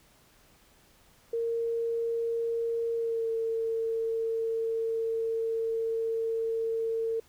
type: tone with pitch glide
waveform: sine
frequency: 461.9 to 452.7 Hz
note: A#4 to A4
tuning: -16 to +49 cents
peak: -27 dBFS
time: 1.33-7.2 s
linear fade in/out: 5 ms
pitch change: -35 cents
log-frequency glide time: 2.95-3.3 s
effects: pink hiss -61 dBFS RMS until 7.28 s